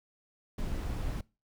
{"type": "noise", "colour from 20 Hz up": "brown", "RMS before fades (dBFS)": -34, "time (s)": [0.58, 1.21], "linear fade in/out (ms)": 5, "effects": ["noise-tail reverb RT60 0.3 s tail -23 dB re dry"]}